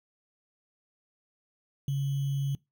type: tone with sample-and-hold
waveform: sine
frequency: 138.59 Hz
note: C#3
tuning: in tune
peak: -26 dBFS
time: 1.88-2.55 s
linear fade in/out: 2 ms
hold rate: 3150 Hz
effects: noise-tail reverb RT60 0.2 s tail -22 dB re dry